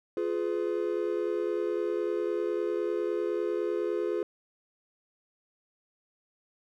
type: chord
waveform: triangle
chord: F diminished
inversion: none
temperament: just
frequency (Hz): 349.2 / 419.1 / 502.9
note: F4 / Ab4 / Cb5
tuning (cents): 0 / +16 / +31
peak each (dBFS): -29 / -29 / -33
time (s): 0.17-4.23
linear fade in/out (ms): 2
effects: none